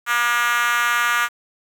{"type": "tone with high-pass filter", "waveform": "5% pulse", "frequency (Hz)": 238.8, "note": "A#3", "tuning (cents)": 42, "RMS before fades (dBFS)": -19, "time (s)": [0.06, 1.29], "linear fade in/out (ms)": 50, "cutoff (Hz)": 1300, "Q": 3.4, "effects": ["7-bit"]}